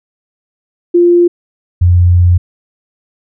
sine tone pair in turn, 348.3 / 88.42 Hz, F4 / F2, -5 / +22 cents, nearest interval 2 octaves, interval 2373 cents, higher first, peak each -4 dBFS, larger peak neither, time 0.94-1.28 / 1.81-2.38 s, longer second, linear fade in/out 10 ms, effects none

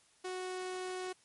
sawtooth tone, 368.8 Hz, F#4, 6 cents flat, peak -34 dBFS, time 0.24-1.13 s, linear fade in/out 10 ms, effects white hiss -67 dBFS RMS until 1.24 s + MP3 48 kbps

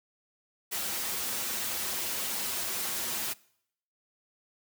white noise with comb filter, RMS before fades -33 dBFS, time 0.71-3.34 s, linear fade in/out 20 ms, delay 6.8 ms, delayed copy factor -0.75, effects noise-tail reverb RT60 0.7 s tail -23 dB re dry + high-pass 100 Hz 12 dB/octave

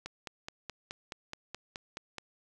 click train, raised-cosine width 0.2 ms, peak -22 dBFS, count 11, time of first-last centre 0.06-2.183 s, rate 4.71 Hz, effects none

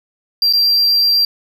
triangle tone with dropouts, 4727 Hz, D8, 10 cents sharp, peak -9 dBFS, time 0.42-1.25 s, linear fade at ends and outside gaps 2 ms, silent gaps 0.527-0.534 s, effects none

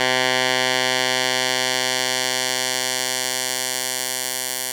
10% pulse tone with band-pass filter sweep, 128 Hz, C3, 38 cents flat, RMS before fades -22 dBFS, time 0-4.72 s, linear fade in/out 2 ms, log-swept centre 2700 to 11000 Hz, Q 0.72, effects none

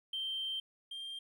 triangle tone pair in turn, 3136 / 3185 Hz, G7 / G7, 0 / +27 cents, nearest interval unison, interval 27 cents, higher second, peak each -32 / -39 dBFS, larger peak first, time 0.13-0.6 / 0.91-1.19 s, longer first, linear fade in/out 5 ms, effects tanh soft clip ceiling -32 dBFS

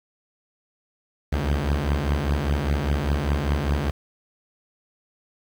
sawtooth beating tone pair, 69.3 / 74.3 Hz, C#2 / D2, 0 / +21 cents, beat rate 5 Hz, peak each -20 dBFS, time 1.32-3.91 s, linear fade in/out 10 ms, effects low-pass 4000 Hz 12 dB/octave + 7-bit

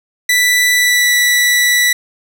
sawtooth tone with pitch glide, 1975.5 to 1960.7 Hz, B6 to B6, 0 to -13 cents, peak -6 dBFS, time 0.29-1.93 s, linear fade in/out 5 ms, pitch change -13 cents, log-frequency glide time 0.72-1.15 s, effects none

